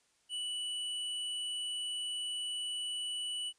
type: tone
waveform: square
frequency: 2960 Hz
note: F#7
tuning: in tune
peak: -36 dBFS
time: 0.29-3.53 s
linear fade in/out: 50 ms
effects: white hiss -72 dBFS RMS until 3.58 s + resampled to 22050 Hz